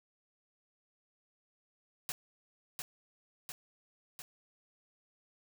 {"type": "noise with echo", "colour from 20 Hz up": "white", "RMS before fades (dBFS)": -38, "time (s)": [2.09, 2.12], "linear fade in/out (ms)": 0, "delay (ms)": 700, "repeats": 3, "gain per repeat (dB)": -3, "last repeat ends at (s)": 4.22, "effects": []}